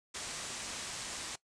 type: low-pass noise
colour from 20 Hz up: white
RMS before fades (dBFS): -42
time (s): 0.14-1.36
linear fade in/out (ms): 10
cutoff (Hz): 8900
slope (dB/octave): 48
effects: noise-tail reverb RT60 0.1 s tail -19 dB re dry